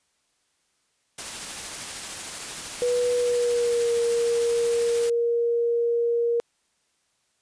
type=noise with tremolo; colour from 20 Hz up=white; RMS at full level=-33 dBFS; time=1.18-5.1 s; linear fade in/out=5 ms; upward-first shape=triangle; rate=13 Hz; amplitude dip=25%
type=tone with pitch glide; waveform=sine; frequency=488.5 to 470.2 Hz; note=B4 to A#4; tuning=-19 to +15 cents; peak=-20 dBFS; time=2.82-6.4 s; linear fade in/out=0 ms; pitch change=-66 cents; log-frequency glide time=3.14-3.92 s
effects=white hiss -70 dBFS RMS until 7.41 s + resampled to 22050 Hz